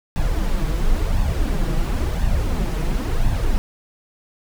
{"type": "noise with flanger", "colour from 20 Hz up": "brown", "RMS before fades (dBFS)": -19, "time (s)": [0.16, 3.58], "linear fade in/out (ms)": 0, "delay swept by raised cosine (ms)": [1.1, 6.3], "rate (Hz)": 0.96, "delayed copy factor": 0.6, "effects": []}